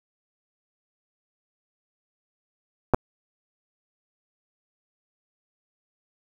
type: clicks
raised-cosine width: 1 ms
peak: -4 dBFS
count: 2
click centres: 2.937 / 2.945 s
effects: 7-bit